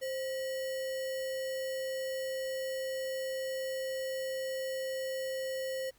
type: tone with sample-and-hold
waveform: sine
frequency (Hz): 526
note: C5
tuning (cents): +9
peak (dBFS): -33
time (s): 0.01-5.91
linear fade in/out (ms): 20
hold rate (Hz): 2450
effects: pink hiss -66 dBFS RMS until 5.98 s